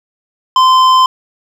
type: tone with hard clipping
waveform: sine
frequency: 1033 Hz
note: C6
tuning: 22 cents flat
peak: -7 dBFS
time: 0.56-1.06 s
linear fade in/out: 2 ms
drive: 10 dB
effects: none